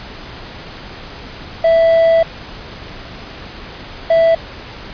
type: tone bursts at uneven times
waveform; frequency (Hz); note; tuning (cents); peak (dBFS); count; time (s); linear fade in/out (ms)
triangle; 659.3; E5; 0; -6; 2; 1.64-2.23 / 4.1-4.35; 5
effects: pink hiss -32 dBFS RMS until 4.93 s + resampled to 11025 Hz